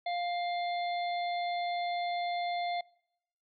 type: harmonic tone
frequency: 701 Hz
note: F5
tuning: 6 cents sharp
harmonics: 1 / 3 / 5 / 6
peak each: -31 / -41 / -45 / -47 dBFS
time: 0.06-2.81 s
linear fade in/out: 5 ms
effects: noise-tail reverb RT60 0.8 s tail -25 dB re dry